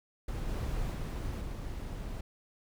brown noise with level steps, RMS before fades -36 / -34 / -36 / -39 dBFS, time 0.28-2.21 s, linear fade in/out 5 ms, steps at 0.47 / 0.93 / 1.4 s, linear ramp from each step 20 ms, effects none

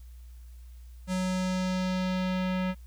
square tone with low-pass filter sweep, 185 Hz, F#3, in tune, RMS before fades -29 dBFS, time 1.07-2.75 s, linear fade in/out 50 ms, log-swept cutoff 9000 to 2600 Hz, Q 1.3, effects added 60 Hz sine -44 dBFS peak until 2.86 s + white hiss -65 dBFS RMS until 2.86 s

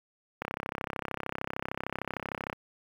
click train, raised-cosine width 0.5 ms, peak -17 dBFS, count 71, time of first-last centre 0.42-2.528 s, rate 33.2 Hz, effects high-pass 80 Hz 12 dB/octave + 8-bit

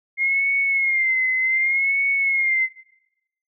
sine tone with vibrato, 2129 Hz, C7, 30 cents sharp, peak -17 dBFS, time 0.17-2.69 s, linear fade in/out 50 ms, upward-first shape sine, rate 0.66 Hz, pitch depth 71 cents each way, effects noise-tail reverb RT60 0.9 s tail -22 dB re dry

